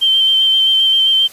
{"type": "tone with vibrato", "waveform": "sine", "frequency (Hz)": 3120, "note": "G7", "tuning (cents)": -9, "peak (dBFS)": -9, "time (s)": [0.01, 1.28], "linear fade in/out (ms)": 20, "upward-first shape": "square", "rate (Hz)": 7.6, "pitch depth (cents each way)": 15, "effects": ["white hiss -39 dBFS RMS until 1.32 s", "resampled to 32000 Hz"]}